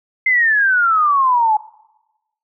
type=exponential sweep; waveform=sine; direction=down; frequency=2093 to 840 Hz; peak=-11 dBFS; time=0.26-1.57 s; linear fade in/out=5 ms; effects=noise-tail reverb RT60 1.0 s tail -22 dB re dry